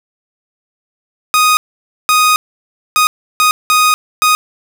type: tone bursts at uneven times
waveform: sawtooth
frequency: 1244.5 Hz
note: D#6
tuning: in tune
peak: -4 dBFS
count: 6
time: 1.34-1.57 / 2.09-2.36 / 2.96-3.07 / 3.4-3.51 / 3.7-3.94 / 4.22-4.35 s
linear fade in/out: 0 ms
effects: none